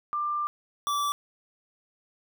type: tone pair in turn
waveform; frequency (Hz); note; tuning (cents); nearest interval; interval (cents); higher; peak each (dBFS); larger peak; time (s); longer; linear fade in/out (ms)
sine / square; 1189 / 1157.2; D6 / D6; +21 / -26; unison; 47; first; -26; neither; 0.13-0.47 / 0.87-1.12; first; 0
effects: none